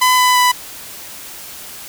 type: tone with pitch steps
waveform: sawtooth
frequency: 1008 / 1000.5 / 993 Hz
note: B5 / B5 / B5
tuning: +35 / +22 / +9 cents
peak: -6 dBFS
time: 0.01-0.52 s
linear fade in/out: 10 ms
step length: 170 ms
effects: white hiss -33 dBFS RMS until 1.88 s